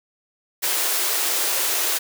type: high-pass noise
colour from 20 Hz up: white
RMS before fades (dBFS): -22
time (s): 0.62-1.99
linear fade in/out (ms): 20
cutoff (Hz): 310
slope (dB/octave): 96
effects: none